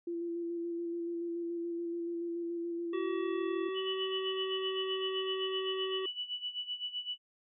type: tone with vibrato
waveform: sine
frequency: 340.5 Hz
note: F4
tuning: 44 cents flat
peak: -34 dBFS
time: 0.07-3.69 s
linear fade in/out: 5 ms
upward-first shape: square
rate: 7 Hz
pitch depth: 14 cents each way
type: harmonic tone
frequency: 379.9 Hz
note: F#4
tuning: 46 cents sharp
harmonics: 1 / 3 / 5 / 7 / 9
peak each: -34 / -44 / -48 / -51 / -53 dBFS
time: 2.93-6.06 s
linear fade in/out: 5 ms
type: tone with tremolo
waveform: sine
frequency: 2960 Hz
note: F#7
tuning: in tune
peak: -33 dBFS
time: 3.74-7.18 s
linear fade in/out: 50 ms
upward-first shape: sine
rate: 7.8 Hz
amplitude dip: 80%
effects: none